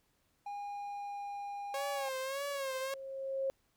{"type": "tone with pitch glide", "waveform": "triangle", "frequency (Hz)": [814, 808.8], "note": ["G#5", "G#5"], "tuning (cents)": [-35, -46], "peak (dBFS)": -37, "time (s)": [0.46, 2.09], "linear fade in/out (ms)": 5, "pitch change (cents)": -11, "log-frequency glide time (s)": [0.62, 1.37]}
{"type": "tone with vibrato", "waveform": "sawtooth", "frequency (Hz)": 545, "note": "C#5", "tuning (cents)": -29, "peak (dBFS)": -32, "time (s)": [1.74, 2.94], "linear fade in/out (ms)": 2, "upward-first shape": "sine", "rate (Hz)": 1.7, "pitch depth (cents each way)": 75}
{"type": "tone with exponential growth", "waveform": "sine", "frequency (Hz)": 538, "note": "C5", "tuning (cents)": 48, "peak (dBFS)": -30, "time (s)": [1.93, 3.5], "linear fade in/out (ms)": 0, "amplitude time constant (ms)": 340}
{"effects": ["pink hiss -75 dBFS RMS until 3.76 s"]}